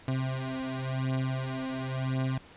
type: beating tone pair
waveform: 30% pulse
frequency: 130.81 / 131.75 Hz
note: C3 / C3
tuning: 0 / +12 cents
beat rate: 0.94 Hz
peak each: -30 dBFS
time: 0.08-2.38 s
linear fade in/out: 2 ms
effects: pink hiss -53 dBFS RMS until 2.56 s + resampled to 8000 Hz